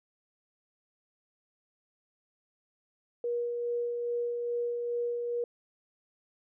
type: tone with tremolo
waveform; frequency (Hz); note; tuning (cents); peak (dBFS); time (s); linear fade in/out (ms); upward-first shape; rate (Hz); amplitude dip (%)
sine; 477.7; A#4; +42; -28; 3.24-5.44; 2; sine; 2.4; 30
effects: none